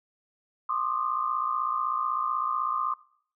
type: tone cluster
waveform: sine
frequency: 1055 / 1182 / 1238 Hz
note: C6 / D6 / D#6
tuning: +14 / +11 / -9 cents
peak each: -30 dBFS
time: 0.69-2.94 s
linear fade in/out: 5 ms
effects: noise-tail reverb RT60 0.6 s tail -21 dB re dry